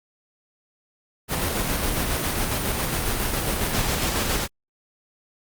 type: noise with tremolo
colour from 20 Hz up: pink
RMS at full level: -23 dBFS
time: 1.28-4.48 s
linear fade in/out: 50 ms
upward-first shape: square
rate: 7.3 Hz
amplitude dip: 25%
effects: Opus 32 kbps